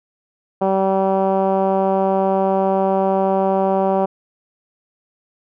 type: tone with low-pass filter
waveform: 10% pulse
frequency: 192.4 Hz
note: G3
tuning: 32 cents flat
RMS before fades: -17 dBFS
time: 0.61-4.06 s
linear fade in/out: 10 ms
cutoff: 740 Hz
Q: 1.7
effects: none